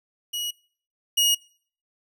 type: tone pair in turn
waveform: sawtooth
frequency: 2906 / 2881 Hz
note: F#7 / F#7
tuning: -32 / -47 cents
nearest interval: unison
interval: 15 cents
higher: first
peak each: -24 / -14 dBFS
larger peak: second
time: 0.33-0.51 / 1.17-1.35 s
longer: neither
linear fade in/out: 10 ms
effects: noise-tail reverb RT60 0.5 s tail -24 dB re dry